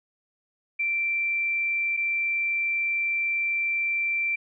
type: tone pair in turn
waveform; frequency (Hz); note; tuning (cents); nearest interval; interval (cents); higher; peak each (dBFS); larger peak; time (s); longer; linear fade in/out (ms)
sine; 2349 / 2349; D7 / D7; 0 / 0; unison; 0; neither; -23; neither; 0.79-1.97 / 1.97-4.36; second; 10
effects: none